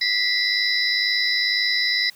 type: tone cluster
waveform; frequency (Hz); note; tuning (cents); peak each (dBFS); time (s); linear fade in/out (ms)
sine; 1958 / 2060 / 3967 / 4924 / 5300; B6 / C7 / B7 / D#8 / E8; -15 / -28 / +7 / -19 / +9; -24 / -26 / -24 / -25 / -28; 0.01-2.1; 5
effects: white hiss -51 dBFS RMS until 2.15 s